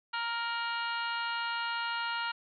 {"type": "harmonic tone with a mistuned harmonic", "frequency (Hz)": 466.2, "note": "A#4", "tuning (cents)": 0, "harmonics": [2, 3, 4, 5, 6, 7, 8, 9], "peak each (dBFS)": [-36, -35, -43, -45, -40, -48, -50, -44], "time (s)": [0.13, 2.32], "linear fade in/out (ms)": 10, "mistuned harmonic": 6, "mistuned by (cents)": 32, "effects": []}